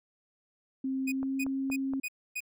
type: tone with pitch glide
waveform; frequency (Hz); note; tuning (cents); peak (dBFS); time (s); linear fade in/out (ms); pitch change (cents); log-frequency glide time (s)
sine; 265.2 to 269.1; C4 to C4; +23 to +49; -29; 0.84-2; 5; +26; 1.07-1.37
type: tone bursts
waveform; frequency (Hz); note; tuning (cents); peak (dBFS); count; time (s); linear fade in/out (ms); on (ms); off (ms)
45% pulse; 2483; D#7; -4; -32; 5; 1.07-2.405; 10; 51; 270
type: click train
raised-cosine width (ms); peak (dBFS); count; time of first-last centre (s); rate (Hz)
1; -28; 4; 1.23-1.936; 4.25
effects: none

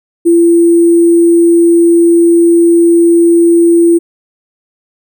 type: tone with sample-and-hold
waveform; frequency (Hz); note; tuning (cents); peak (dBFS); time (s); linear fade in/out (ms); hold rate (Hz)
sine; 339.9; F4; -47; -3; 0.25-3.99; 20; 8820
effects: none

